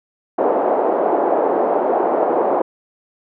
white band-pass noise, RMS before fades -17 dBFS, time 0.38-2.62 s, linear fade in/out 5 ms, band 330 to 760 Hz, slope 24 dB/octave, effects none

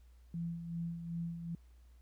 sine tone with tremolo, 168.5 Hz, E3, 38 cents sharp, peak -35 dBFS, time 0.34-1.55 s, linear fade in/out 2 ms, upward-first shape sine, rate 2.6 Hz, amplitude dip 55%, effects added 60 Hz sine -57 dBFS peak until 2.01 s + pink hiss -75 dBFS RMS until 2.01 s

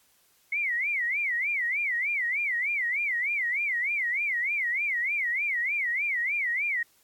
sine tone with vibrato, 2125 Hz, C7, 26 cents sharp, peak -25 dBFS, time 0.52-6.83 s, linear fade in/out 5 ms, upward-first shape sine, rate 3.3 Hz, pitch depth 220 cents each way, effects white hiss -64 dBFS RMS until 7.03 s + AAC 64 kbps

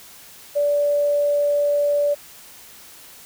sine tone, 580 Hz, D5, 22 cents flat, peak -16 dBFS, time 0.55-2.15 s, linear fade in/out 20 ms, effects white hiss -44 dBFS RMS until 3.25 s

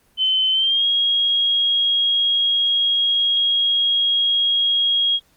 sine tone with pitch glide, 3061 to 3281 Hz, G7 to G#7, -42 to -22 cents, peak -15 dBFS, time 0.17-5.2 s, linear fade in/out 50 ms, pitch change +120 cents, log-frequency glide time 0.52-0.85 s, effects pink hiss -59 dBFS RMS until 5.36 s + Opus 24 kbps

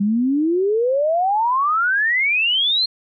sine exponential sweep, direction up, 195.4 to 4260 Hz, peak -15 dBFS, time 0-2.86 s, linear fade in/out 10 ms, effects none

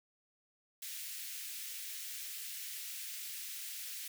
white high-pass noise, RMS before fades -44 dBFS, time 0.82-4.08 s, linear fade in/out 5 ms, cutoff 1900 Hz, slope 24 dB/octave, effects none

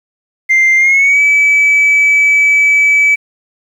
sine tone with pitch glide, 2093 to 2296 Hz, C7 to D7, 0 to -40 cents, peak -4 dBFS, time 0.49-3.16 s, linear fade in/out 20 ms, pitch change +160 cents, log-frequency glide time 0.77-1.21 s, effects tanh soft clip ceiling -4 dBFS + 7-bit

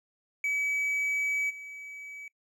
triangle tone with level steps, 2283 Hz, D7, 50 cents flat, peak -25 / -39 dBFS, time 0.44-2.28 s, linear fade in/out 2 ms, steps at 1.49 s, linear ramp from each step 20 ms, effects noise-tail reverb RT60 0.1 s tail -22 dB re dry

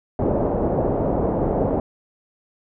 white low-pass noise, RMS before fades -21 dBFS, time 0.19-1.8 s, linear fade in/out 2 ms, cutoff 650 Hz, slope 24 dB/octave, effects none

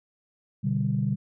sine chord, G major, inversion first, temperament equal with one note detuned, 123.47 / 145.73 / 196 Hz, B2 / D3 / G3, 0 / -13 / 0 cents, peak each -27 dBFS, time 0.63-1.16 s, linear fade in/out 20 ms, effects tanh soft clip ceiling -13 dBFS

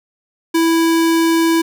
square tone, 329.6 Hz, E4, in tune, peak -12 dBFS, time 0.54-1.62 s, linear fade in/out 10 ms, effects none

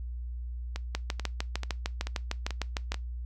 two click trains, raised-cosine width 0.2 ms, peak -18 / -13 dBFS, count 6 / 14, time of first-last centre 0.76-2.943 / 0.95-2.92 s, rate 2.29 / 6.6 Hz, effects noise-tail reverb RT60 0.2 s tail -21 dB re dry + added 60 Hz sine -34 dBFS peak until 3.25 s

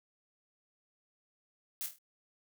blue noise with echo, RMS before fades -38 dBFS, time 1.81-1.86 s, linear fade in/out 0 ms, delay 25 ms, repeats 5, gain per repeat -6 dB, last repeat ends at 1.985 s, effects none

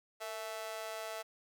sawtooth tone with amplitude modulation, 659.3 Hz, E5, in tune, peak -32 dBFS, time 0.2-1.23 s, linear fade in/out 20 ms, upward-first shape sine, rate 204 Hz, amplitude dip 95%, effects 12-bit

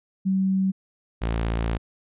sine / sawtooth tone pair in turn, 190.9 / 56.48 Hz, G3 / A1, -46 / +46 cents, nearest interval octave + major sixth, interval 2108 cents, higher first, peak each -19 dBFS, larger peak neither, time 0.25-0.72 / 1.21-1.78 s, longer second, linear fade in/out 20 ms, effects resampled to 8000 Hz

